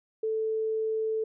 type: tone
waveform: sine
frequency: 440 Hz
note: A4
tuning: in tune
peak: -26 dBFS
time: 0.23-1.24 s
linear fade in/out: 5 ms
effects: none